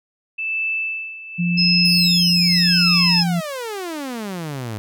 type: tone with tremolo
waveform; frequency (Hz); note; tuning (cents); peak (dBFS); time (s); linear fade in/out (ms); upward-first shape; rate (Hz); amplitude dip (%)
sine; 2637; E7; 0; -19; 0.38-3.21; 10; sine; 0.88; 80
type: tone with pitch glide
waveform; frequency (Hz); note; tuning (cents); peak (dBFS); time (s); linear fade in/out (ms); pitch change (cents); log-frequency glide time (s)
sine; 174.61 to 172.6; F3 to F3; 0 to -20; -17; 1.38-3.41; 20; -20; 2.8-3.22
type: tone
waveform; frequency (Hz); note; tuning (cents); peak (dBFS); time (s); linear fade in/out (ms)
sine; 5140; E8; -45; -15; 1.57-3.24; 20
type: exponential sweep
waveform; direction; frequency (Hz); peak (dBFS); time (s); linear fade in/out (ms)
sawtooth; down; 5200 to 102; -22; 1.85-4.78; 0
effects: none